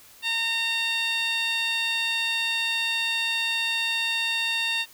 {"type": "tone with band-pass filter", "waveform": "15% pulse", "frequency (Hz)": 915, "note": "A#5", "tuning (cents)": -32, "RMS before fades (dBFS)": -26, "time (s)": [0.22, 4.86], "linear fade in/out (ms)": 50, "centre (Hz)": 3400, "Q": 1.7, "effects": ["white hiss -51 dBFS RMS until 4.93 s"]}